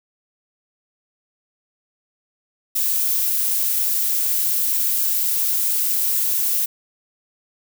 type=noise; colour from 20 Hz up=violet; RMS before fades=-20 dBFS; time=2.75-6.66 s; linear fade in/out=10 ms; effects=none